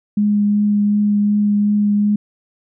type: tone with vibrato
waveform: sine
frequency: 206.7 Hz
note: G#3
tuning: 8 cents flat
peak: -12 dBFS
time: 0.17-2.16 s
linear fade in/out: 5 ms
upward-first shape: triangle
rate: 2.7 Hz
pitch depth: 12 cents each way
effects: none